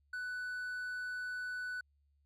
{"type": "tone", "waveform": "triangle", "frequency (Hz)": 1490, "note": "F#6", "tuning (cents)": 12, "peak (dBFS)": -36, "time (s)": [0.13, 1.81], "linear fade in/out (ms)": 5, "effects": ["added 71 Hz sine -70 dBFS peak until 2.25 s"]}